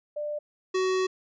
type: tone pair in turn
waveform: sine / square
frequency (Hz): 594 / 374.2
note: D5 / F#4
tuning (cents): +20 / +20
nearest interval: minor sixth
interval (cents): 800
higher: first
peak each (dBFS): -29 / -24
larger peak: second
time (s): 0.16-0.39 / 0.74-1.07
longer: second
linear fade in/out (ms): 10
effects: resampled to 16000 Hz